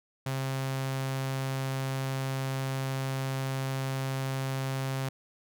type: tone with notch filter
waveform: sawtooth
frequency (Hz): 133.8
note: C3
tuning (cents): +39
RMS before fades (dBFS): -32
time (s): 0.26-5.09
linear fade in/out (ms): 5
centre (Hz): 320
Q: 1.8
effects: none